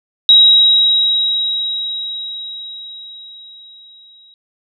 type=tone with exponential decay; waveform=sine; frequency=3831 Hz; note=A#7; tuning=47 cents sharp; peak=-3 dBFS; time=0.29-4.34 s; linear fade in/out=1 ms; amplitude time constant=880 ms; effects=none